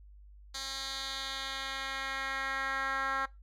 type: tone with band-pass filter sweep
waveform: 10% pulse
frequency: 269.3 Hz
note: C#4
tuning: 50 cents flat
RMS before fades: -36 dBFS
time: 0.54-3.26 s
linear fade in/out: 10 ms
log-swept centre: 4900 to 1400 Hz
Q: 1.9
effects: noise-tail reverb RT60 0.2 s tail -20 dB re dry + added 50 Hz sine -51 dBFS peak until 3.42 s